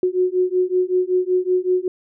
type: beating tone pair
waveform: sine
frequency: 363.3 / 368.6 Hz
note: F#4 / F#4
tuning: -32 / -7 cents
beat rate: 5.3 Hz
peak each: -19 dBFS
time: 0.03-1.88 s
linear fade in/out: 2 ms
effects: none